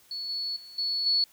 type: tone with level steps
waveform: sine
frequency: 4409 Hz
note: C#8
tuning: 10 cents flat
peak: -32 / -29 / -44 / -26 / -21 dBFS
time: 0.11-1.24 s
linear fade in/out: 2 ms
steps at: 0.29 / 0.56 / 0.78 / 1.06 s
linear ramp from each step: 5 ms
effects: white hiss -59 dBFS RMS until 1.32 s